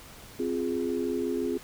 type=chord; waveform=sine; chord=F minor; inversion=second; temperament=equal; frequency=261.6 / 349.2 / 415.3 Hz; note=C4 / F4 / Ab4; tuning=0 / 0 / 0 cents; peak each=-31 dBFS; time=0.39-1.58 s; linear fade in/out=10 ms; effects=pink hiss -48 dBFS RMS until 1.63 s